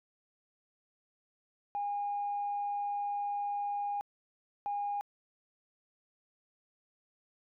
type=tone bursts at uneven times; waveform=sine; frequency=815 Hz; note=G#5; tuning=33 cents flat; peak=-31 dBFS; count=2; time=1.75-4.01 / 4.66-5.01 s; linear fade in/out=0 ms; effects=tanh soft clip ceiling -27 dBFS